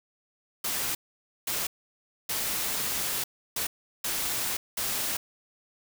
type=noise bursts at uneven times; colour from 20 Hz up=white; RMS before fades=-30 dBFS; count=6; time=0.64-0.95 / 1.47-1.67 / 2.29-3.24 / 3.56-3.67 / 4.04-4.57 / 4.77-5.17 s; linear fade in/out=5 ms; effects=none